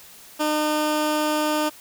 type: tone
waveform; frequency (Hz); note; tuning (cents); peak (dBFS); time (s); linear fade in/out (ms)
15% pulse; 303.9; D#4; -41; -14; 0.39-1.7; 20
effects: white hiss -46 dBFS RMS until 1.8 s